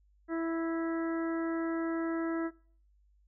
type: harmonic tone with a mistuned harmonic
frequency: 329.6 Hz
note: E4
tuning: in tune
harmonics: 1 / 2 / 3 / 4 / 5 / 6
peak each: -31 / -40 / -47 / -43 / -46 / -48 dBFS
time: 0.28-2.51 s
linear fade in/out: 50 ms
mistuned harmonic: 6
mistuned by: -21 cents
effects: noise-tail reverb RT60 0.5 s tail -23 dB re dry + added 50 Hz sine -63 dBFS peak until 3.27 s